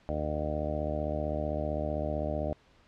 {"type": "harmonic tone", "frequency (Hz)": 75.6, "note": "D#2", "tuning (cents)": -49, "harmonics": [1, 2, 3, 4, 5, 6, 7, 8, 9, 10], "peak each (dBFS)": [-35, -39, -40, -39, -45, -42, -43, -34, -42, -44], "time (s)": [0.09, 2.53], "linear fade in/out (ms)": 0, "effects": ["pink hiss -62 dBFS RMS until 2.87 s", "low-pass 4000 Hz 12 dB/octave"]}